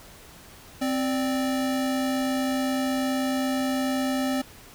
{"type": "tone pair together", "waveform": "square", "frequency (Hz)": [261.6, 587.3], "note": ["C4", "D5"], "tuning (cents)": [0, 0], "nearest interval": "octave + major second", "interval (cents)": 1400, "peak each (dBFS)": [-25, -32], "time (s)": [0.81, 4.42], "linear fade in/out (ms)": 10, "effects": ["pink hiss -48 dBFS RMS until 4.74 s"]}